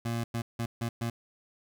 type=tone bursts at uneven times; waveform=25% pulse; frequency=116.54 Hz; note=A#2; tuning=in tune; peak=-26 dBFS; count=5; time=0.05-0.24 / 0.34-0.42 / 0.59-0.66 / 0.81-0.89 / 1.01-1.1 s; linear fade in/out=5 ms; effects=none